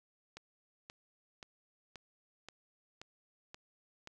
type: click train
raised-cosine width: 0.2 ms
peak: -30 dBFS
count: 8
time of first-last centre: 0.37-4.074 s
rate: 1.89 Hz
effects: none